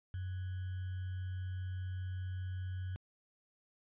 sine tone with sample-and-hold, 92.5 Hz, F#2, in tune, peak -37 dBFS, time 0.14-2.96 s, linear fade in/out 0 ms, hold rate 1575 Hz, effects resampled to 8000 Hz

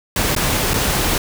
pink noise with dropouts, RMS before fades -18 dBFS, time 0.16-1.18 s, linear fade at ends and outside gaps 2 ms, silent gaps 0.351-0.363 / 0.735-0.74 s, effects none

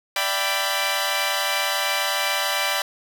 10% pulse chord, E minor seventh, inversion third, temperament equal with one note detuned, 587.3 / 674.3 / 784 / 987.8 Hz, D5 / E5 / G5 / B5, 0 / +39 / 0 / 0 cents, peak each -18 / -21 / -18 / -18 dBFS, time 0.16-2.82 s, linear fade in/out 2 ms, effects none

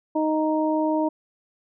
harmonic tone, 311.1 Hz, D#4, in tune, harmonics 1 / 2 / 3, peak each -22 / -25 / -27 dBFS, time 0.15-1.09 s, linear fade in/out 10 ms, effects none

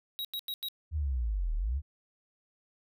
square tone bursts, 3830 Hz, A#7, 46 cents sharp, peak -34 dBFS, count 4, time 0.19-0.685 s, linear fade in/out 0 ms, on 57 ms, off 89 ms
sine linear two-way sweep, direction down then up, 80.7 to 36 to 77.3 Hz, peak -28 dBFS, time 0.91-1.82 s, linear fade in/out 50 ms, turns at 1.55 s
effects none

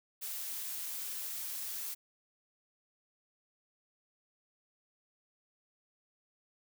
blue noise, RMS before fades -40 dBFS, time 0.21-1.95 s, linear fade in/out 20 ms, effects none

